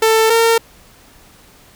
sawtooth tone pair in turn, 444.2 / 457.2 Hz, A4 / A#4, +16 / -34 cents, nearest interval unison, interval 50 cents, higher second, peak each -6 dBFS, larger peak neither, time 0.02-0.3 / 0.3-0.58 s, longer neither, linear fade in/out 5 ms, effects pink hiss -46 dBFS RMS until 1.75 s

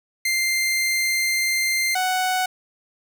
sawtooth tone pair in turn, 2093 / 742.6 Hz, C7 / F#5, 0 / +6 cents, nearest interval octave + tritone, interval 1794 cents, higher first, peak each -16 dBFS, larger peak neither, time 0.25-1.95 / 1.95-2.46 s, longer first, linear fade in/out 5 ms, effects none

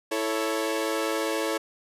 sawtooth chord, A major, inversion second, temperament equal, 329.6 / 440 / 554.4 Hz, E4 / A4 / C#5, 0 / 0 / 0 cents, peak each -26 dBFS, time 0.11-1.58 s, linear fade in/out 10 ms, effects resampled to 32000 Hz

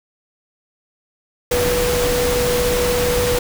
sine tone in noise, 489.4 Hz, B4, 16 cents flat, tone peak -17 dBFS, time 1.51-3.39 s, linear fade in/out 5 ms, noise pink, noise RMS -21 dBFS, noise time 1.51-3.39 s, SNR +1 dB, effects none

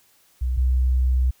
sine tone pair in turn, 62.8 / 63.53 Hz, B1 / B1, +30 / +50 cents, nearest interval unison, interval 20 cents, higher second, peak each -20 / -16 dBFS, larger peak second, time 0.41-0.57 / 0.57-1.31 s, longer second, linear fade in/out 10 ms, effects white hiss -59 dBFS RMS until 1.4 s

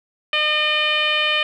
10% pulse tone with low-pass filter, 607 Hz, D#5, 43 cents flat, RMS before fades -19 dBFS, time 0.33-1.43 s, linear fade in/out 2 ms, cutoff 2900 Hz, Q 3.7, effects none

